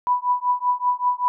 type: tone with tremolo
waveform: sine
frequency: 987.8 Hz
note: B5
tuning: in tune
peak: -14 dBFS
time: 0.07-1.28 s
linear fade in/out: 0 ms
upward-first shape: triangle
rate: 5.2 Hz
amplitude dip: 100%
effects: none